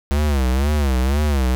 square tone with vibrato, 69 Hz, C#2, 7 cents flat, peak -16 dBFS, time 0.11-1.55 s, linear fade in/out 0 ms, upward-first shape sine, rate 2 Hz, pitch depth 160 cents each way, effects none

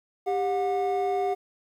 triangle tone pair together, 395.6 / 725.5 Hz, G4 / F#5, +16 / -34 cents, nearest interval minor seventh, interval 1050 cents, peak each -24 dBFS, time 0.26-1.35 s, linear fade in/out 20 ms, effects tanh soft clip ceiling -14 dBFS + 10-bit

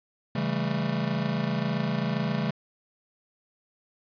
square chord, A dominant seventh, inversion first, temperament just, 137.5 / 165 / 198 / 220 Hz, C#3 / E3 / G3 / A3, -14 / +2 / +18 / 0 cents, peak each -32 dBFS, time 0.35-2.51 s, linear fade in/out 5 ms, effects resampled to 11025 Hz + 9-bit

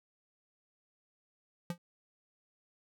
square tone with exponential decay, 173.4 Hz, F3, 12 cents flat, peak -31 dBFS, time 1.7-1.78 s, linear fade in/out 2 ms, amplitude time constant 17 ms, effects none

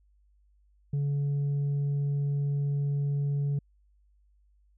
triangle tone with tanh clipping, 142.3 Hz, C#3, 46 cents sharp, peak -26 dBFS, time 0.93-3.59 s, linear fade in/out 5 ms, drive 7 dB, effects added 50 Hz sine -61 dBFS peak until 4.77 s

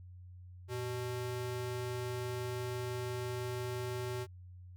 square ring-modulated tone, 246.9 Hz, B3, in tune, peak -34 dBFS, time 0.68-4.27 s, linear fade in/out 50 ms, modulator 131 Hz, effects added 90 Hz sine -49 dBFS peak until 4.76 s

